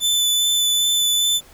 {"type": "tone with vibrato", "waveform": "sawtooth", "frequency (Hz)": 3507, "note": "A7", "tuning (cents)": -6, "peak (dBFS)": -13, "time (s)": [0, 1.41], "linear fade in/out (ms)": 50, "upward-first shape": "sine", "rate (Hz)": 2.5, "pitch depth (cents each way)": 10, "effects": ["pink hiss -48 dBFS RMS until 1.53 s"]}